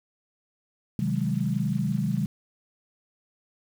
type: chord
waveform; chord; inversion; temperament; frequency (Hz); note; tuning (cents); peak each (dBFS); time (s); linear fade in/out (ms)
sine; Ab dominant seventh; first; just; 129.78 / 155.74 / 186.89 / 207.7; C3 / Eb3 / Gb3 / Ab3; -14 / +2 / +18 / 0; -29; 0.99-2.26; 2
effects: 8-bit